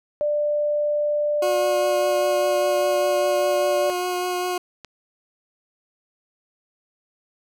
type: tone with pitch glide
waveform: sine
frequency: 592 to 585.9 Hz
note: D5 to D5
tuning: +14 to -4 cents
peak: -19 dBFS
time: 0.21-3.9 s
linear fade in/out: 0 ms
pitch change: -18 cents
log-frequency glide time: 1.4-2.91 s
type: tone with vibrato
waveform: 20% pulse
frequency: 360.7 Hz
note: F#4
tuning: 44 cents flat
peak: -18 dBFS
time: 1.42-4.58 s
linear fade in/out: 5 ms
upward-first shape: triangle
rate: 5 Hz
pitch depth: 12 cents each way
type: click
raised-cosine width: 0.2 ms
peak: -21 dBFS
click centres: 4.847 s
effects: none